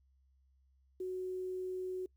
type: tone with quantisation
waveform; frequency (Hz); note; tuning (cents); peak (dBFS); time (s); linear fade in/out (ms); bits
sine; 370; F#4; 0; -36; 1-2.06; 5; 11
effects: noise-tail reverb RT60 0.1 s tail -24 dB re dry + added 66 Hz sine -67 dBFS peak until 2.16 s